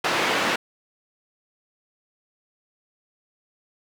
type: band-pass noise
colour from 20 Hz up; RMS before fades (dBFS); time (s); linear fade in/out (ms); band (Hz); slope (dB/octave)
white; -23; 0.04-0.56; 5; 200 to 2300; 12
effects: none